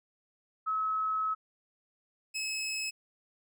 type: tone pair in turn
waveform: sine / 20% pulse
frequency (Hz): 1288 / 2581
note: E6 / E7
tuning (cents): -41 / -37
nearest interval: octave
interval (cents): 1204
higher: second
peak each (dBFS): -28 / -28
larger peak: neither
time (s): 0.66-1.35 / 2.34-2.91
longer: first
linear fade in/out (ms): 20
effects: none